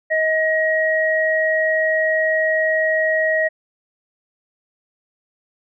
sine tone pair together, 632 / 1893.9 Hz, D#5 / A#6, +27 / +27 cents, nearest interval octave + perfect fifth, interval 1900 cents, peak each -18 dBFS, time 0.1-3.49 s, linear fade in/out 20 ms, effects none

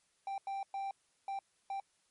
triangle tone bursts at uneven times, 785 Hz, G5, 2 cents sharp, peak -34 dBFS, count 5, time 0.27-0.38 / 0.47-0.63 / 0.74-0.91 / 1.28-1.39 / 1.7-1.8 s, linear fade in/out 2 ms, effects white hiss -74 dBFS RMS until 2.1 s + MP3 48 kbps

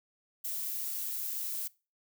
violet noise, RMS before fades -36 dBFS, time 0.44-1.68 s, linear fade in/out 10 ms, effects noise-tail reverb RT60 0.3 s tail -21 dB re dry

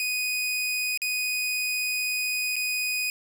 sawtooth tone with dropouts, 2489 Hz, D#7, in tune, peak -22 dBFS, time 0-3.1 s, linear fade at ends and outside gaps 1 ms, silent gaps 0.975-1.018 / 2.558-2.564 s, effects none

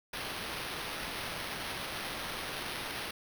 violet noise with sample-and-hold, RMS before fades -39 dBFS, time 0.13-3.11 s, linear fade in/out 5 ms, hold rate 7350 Hz, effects none

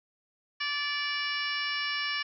harmonic tone with a mistuned harmonic, 581 Hz, D5, 19 cents flat, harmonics 2 / 3 / 4 / 5 / 6 / 7 / 8 / 9, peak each -38 / -34 / -35 / -36 / -46 / -43 / -42 / -38 dBFS, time 0.6-2.23 s, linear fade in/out 10 ms, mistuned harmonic 9, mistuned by +38 cents, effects none

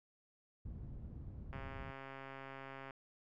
white low-pass noise, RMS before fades -48 dBFS, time 0.65-1.91 s, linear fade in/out 5 ms, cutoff 100 Hz, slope 12 dB/octave
click train, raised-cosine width 0.5 ms, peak -34 dBFS, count 187, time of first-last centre 1.53-2.908 s, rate 135 Hz
effects none

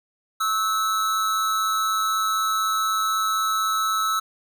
square tone with amplitude modulation, 1302 Hz, E6, 22 cents flat, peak -19 dBFS, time 0.4-4.2 s, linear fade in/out 10 ms, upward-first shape sine, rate 203 Hz, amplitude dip 50%, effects none

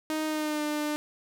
sawtooth tone with pitch glide, 311.1 to 299.5 Hz, D#4 to D4, 0 to +34 cents, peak -24 dBFS, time 0.1-0.96 s, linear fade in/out 0 ms, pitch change -66 cents, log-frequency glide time 0.26-0.63 s, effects none

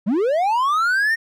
triangle linear sweep, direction up, 174.61 to 1865 Hz, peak -14 dBFS, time 0.06-1.16 s, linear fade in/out 20 ms, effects none

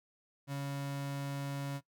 35% pulse tone, 140 Hz, C#3, 18 cents sharp, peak -34 dBFS, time 0.47-1.81 s, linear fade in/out 50 ms, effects noise-tail reverb RT60 0.1 s tail -18 dB re dry

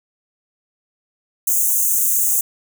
white high-pass noise, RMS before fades -17 dBFS, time 1.47-2.41 s, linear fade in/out 5 ms, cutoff 6200 Hz, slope 96 dB/octave, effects none

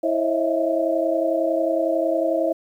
sine tone cluster, 327.8 / 540 / 634 / 665 Hz, E4 / C#5 / D#5 / E5, -10 / -45 / +32 / +15 cents, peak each -24 dBFS, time 0.03-2.53 s, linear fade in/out 10 ms, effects 9-bit

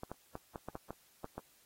clicks, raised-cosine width 1 ms, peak -27 dBFS, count 9, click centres 0.034 / 0.116 / 0.354 / 0.558 / 0.686 / 0.754 / 0.906 / 1.244 / 1.38 s, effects white hiss -67 dBFS RMS until 1.65 s + AAC 48 kbps

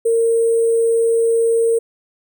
sine tone with sample-and-hold, 459.1 Hz, A#4, 26 cents flat, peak -12 dBFS, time 0.05-1.79 s, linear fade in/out 10 ms, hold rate 8820 Hz, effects none

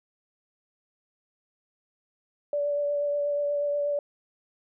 sine tone with vibrato, 579 Hz, D5, 25 cents flat, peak -24 dBFS, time 2.53-3.99 s, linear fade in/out 2 ms, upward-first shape triangle, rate 8.3 Hz, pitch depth 17 cents each way, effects none

